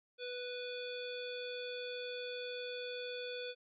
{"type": "harmonic tone", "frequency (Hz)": 493.9, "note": "B4", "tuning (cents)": 0, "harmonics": [1, 3, 5, 7, 9], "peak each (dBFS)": [-42, -50, -49, -48, -53], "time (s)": [0.18, 3.55], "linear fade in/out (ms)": 50, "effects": []}